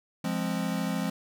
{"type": "chord", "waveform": "square", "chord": "F minor", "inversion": "none", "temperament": "equal", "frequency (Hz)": [174.61, 207.7, 261.6], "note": ["F3", "Ab3", "C4"], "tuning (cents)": [0, 0, 0], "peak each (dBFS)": [-32, -33, -34], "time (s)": [0.24, 1.1], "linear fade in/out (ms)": 5, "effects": []}